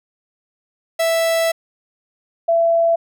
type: tone pair in turn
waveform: 45% pulse / sine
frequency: 659.3 / 669.7 Hz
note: E5 / E5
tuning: 0 / +27 cents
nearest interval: unison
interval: 27 cents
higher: second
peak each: -15 / -12 dBFS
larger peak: second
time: 0.99-1.52 / 2.48-2.96 s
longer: first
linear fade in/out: 10 ms
effects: none